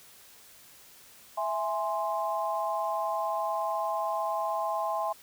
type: chord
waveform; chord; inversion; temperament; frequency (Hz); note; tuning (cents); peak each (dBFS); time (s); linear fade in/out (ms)
sine; E augmented; none; equal; 659.3 / 830.6 / 1046.5; E5 / G#5 / B#5; 0 / 0 / 0; -32; 1.37-5.13; 10
effects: white hiss -54 dBFS RMS until 5.22 s